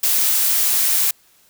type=noise; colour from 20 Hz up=blue; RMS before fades=-17 dBFS; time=0.03-1.11 s; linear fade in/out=5 ms; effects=white hiss -55 dBFS RMS until 1.49 s